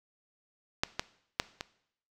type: clicks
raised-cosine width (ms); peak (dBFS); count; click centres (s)
0.2; -9 / -12 / -8 / -18; 4; 0.835 / 0.995 / 1.399 / 1.609
effects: noise-tail reverb RT60 0.7 s tail -18 dB re dry